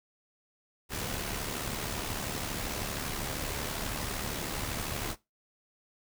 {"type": "noise with amplitude modulation", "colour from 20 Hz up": "pink", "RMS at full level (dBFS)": -33, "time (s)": [0.89, 5.16], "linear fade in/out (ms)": 50, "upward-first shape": "sine", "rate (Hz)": 72.7, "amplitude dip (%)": 50, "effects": ["noise-tail reverb RT60 0.2 s tail -18 dB re dry"]}